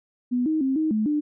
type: tone with pitch steps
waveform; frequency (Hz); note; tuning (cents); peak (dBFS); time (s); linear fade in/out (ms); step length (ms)
sine; 246.9 / 313.7 / 266.3 / 313.8 / 215.5 / 297.9; B3 / D#4 / C4 / D#4 / A3 / D4; 0 / +14 / +31 / +15 / -36 / +25; -20; 0.31-1.21; 20; 150
effects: none